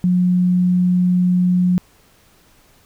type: tone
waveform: sine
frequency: 180.1 Hz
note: F#3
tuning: 46 cents flat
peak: -12 dBFS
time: 0.04-1.78 s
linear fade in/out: 0 ms
effects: pink hiss -53 dBFS RMS until 2.85 s